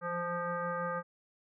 sine tone with frequency modulation, 872 Hz, A5, 16 cents flat, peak -32 dBFS, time 0.01-1.03 s, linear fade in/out 50 ms, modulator 350 Hz, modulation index 1.9, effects none

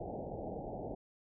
white low-pass noise, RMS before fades -42 dBFS, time 0-0.95 s, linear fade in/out 10 ms, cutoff 810 Hz, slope 96 dB/octave, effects none

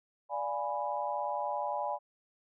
sine chord, D diminished seventh, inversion none, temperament equal, 587.3 / 698.5 / 830.6 / 987.8 Hz, D5 / F5 / Ab5 / Cb6, 0 / 0 / 0 / 0 cents, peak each -37 / -40 / -35 / -37 dBFS, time 0.29-1.99 s, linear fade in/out 50 ms, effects none

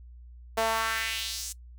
sawtooth tone with high-pass filter sweep, 223.8 Hz, A3, 30 cents sharp, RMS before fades -30 dBFS, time 0.57-1.53 s, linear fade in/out 10 ms, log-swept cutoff 580 to 7500 Hz, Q 2, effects noise-tail reverb RT60 0.1 s tail -20 dB re dry + added 60 Hz sine -45 dBFS peak until 1.78 s

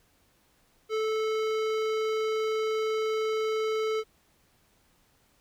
sine tone with hard clipping, 437.1 Hz, A4, 11 cents flat, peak -28 dBFS, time 0.89-4.04 s, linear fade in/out 50 ms, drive 17 dB, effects pink hiss -66 dBFS RMS until 5.4 s

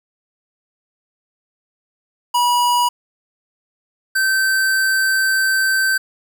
square tone pair in turn, 970 / 1548.3 Hz, B5 / G6, -31 / -22 cents, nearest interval minor sixth, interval 809 cents, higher second, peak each -14 / -15 dBFS, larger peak first, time 2.34-2.89 / 4.15-5.98 s, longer second, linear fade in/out 10 ms, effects 8-bit

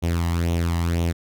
sawtooth tone with flanger, 84.8 Hz, E2, 50 cents sharp, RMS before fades -22 dBFS, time 0.02-1.13 s, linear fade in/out 20 ms, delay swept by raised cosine 0.31 to 1.03 ms, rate 2 Hz, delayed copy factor +0.65, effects none

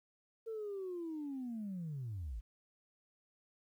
sine linear sweep, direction down, 456.5 to 45.85 Hz, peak -38 dBFS, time 0.46-2.41 s, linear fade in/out 20 ms, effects tanh soft clip ceiling -36 dBFS + 12-bit

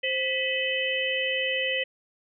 sine tone cluster, 523 / 1972 / 2572 / 3041 Hz, C5 / B6 / E7 / F#7, -1 / -3 / -43 / +47 cents, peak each -30 dBFS, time 0.03-1.84 s, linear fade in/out 10 ms, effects none

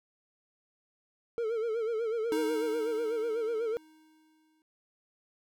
triangle tone with vibrato, 451.8 Hz, A4, 46 cents sharp, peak -27 dBFS, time 1.38-3.77 s, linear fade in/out 0 ms, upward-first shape sine, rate 8.1 Hz, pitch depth 84 cents each way
square tone with exponential decay, 313.4 Hz, D#4, 13 cents sharp, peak -30 dBFS, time 2.32-4.62 s, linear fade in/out 1 ms, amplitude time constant 500 ms
effects none

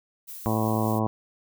violet noise with tremolo, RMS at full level -39 dBFS, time 0.27-1 s, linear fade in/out 20 ms, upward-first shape triangle, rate 5.3 Hz, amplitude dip 25%
harmonic tone, 109.4 Hz, A2, 9 cents flat, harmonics 1 / 2 / 3 / 4 / 5 / 6 / 7 / 8 / 9 / 10, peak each -27 / -27 / -31 / -34 / -34 / -34 / -33 / -38 / -33 / -37 dBFS, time 0.46-1.07 s, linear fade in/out 0 ms
effects none

